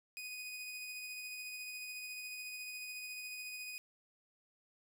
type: tone with tremolo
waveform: sawtooth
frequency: 2489 Hz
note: D#7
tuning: in tune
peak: -39 dBFS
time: 0.17-3.78 s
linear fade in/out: 0 ms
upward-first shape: sine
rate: 14 Hz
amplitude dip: 25%
effects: none